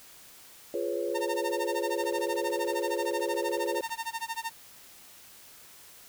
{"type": "chord", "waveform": "sine", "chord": "C# dominant seventh", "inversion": "first", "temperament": "just", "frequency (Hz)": [346.5, 415.8, 498.9, 554.4], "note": ["E#4", "G#4", "B4", "C#5"], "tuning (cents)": [-14, 2, 17, 0], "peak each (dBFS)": -34, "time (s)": [0.74, 3.81], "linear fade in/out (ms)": 2}
{"type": "tone with tremolo", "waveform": "sawtooth", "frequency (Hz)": 912, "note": "A#5", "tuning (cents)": -38, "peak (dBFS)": -26, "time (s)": [1.14, 4.51], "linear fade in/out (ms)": 20, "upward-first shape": "sine", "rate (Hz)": 13, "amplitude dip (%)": 100}
{"type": "click train", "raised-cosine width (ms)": 0.3, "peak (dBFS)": -35, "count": 67, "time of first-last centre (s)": [2.01, 3.923], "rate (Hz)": 34.5}
{"effects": ["white hiss -52 dBFS RMS until 6.08 s"]}